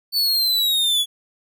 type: linear sweep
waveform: 45% pulse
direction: down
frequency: 4517 to 3365 Hz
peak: -16 dBFS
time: 0.12-1.06 s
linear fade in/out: 50 ms
effects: none